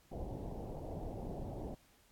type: low-pass noise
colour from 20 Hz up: pink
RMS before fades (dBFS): -43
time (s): 0.11-1.75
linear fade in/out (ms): 10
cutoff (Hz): 820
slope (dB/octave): 48
effects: pink hiss -68 dBFS RMS until 2.11 s + AAC 64 kbps